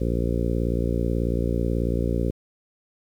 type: harmonic tone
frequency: 58.27 Hz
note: A#1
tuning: in tune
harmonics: 1 / 2 / 3 / 4 / 5 / 6 / 7 / 8 / 9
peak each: -25 / -28 / -30 / -31 / -32 / -33 / -33 / -34 / -35 dBFS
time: 0-2.31 s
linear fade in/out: 10 ms
effects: 9-bit